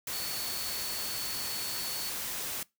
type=tone in noise; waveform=sine; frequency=4432 Hz; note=C#8; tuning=1 cent flat; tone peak=-38 dBFS; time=0.13-2.1 s; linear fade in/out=2 ms; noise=white; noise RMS=-36 dBFS; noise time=0.07-2.63 s; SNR=-5 dB; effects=noise-tail reverb RT60 0.2 s tail -22 dB re dry